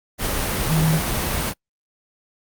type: tone in noise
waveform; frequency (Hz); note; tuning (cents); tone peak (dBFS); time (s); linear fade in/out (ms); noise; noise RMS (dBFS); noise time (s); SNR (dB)
sine; 158.5; D#3; +32; -16; 0.68-1.01; 50; pink; -23; 0.18-1.54; +4
effects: noise-tail reverb RT60 0.1 s tail -23 dB re dry + Opus 32 kbps